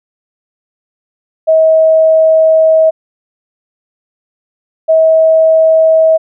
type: tone pair in turn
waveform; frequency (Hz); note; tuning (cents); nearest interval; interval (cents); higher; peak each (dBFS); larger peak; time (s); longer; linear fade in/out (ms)
sine; 639 / 641.9; D#5 / E5; +46 / -46; unison; 8; second; -4; neither; 1.47-2.91 / 4.88-6.18; first; 20
effects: none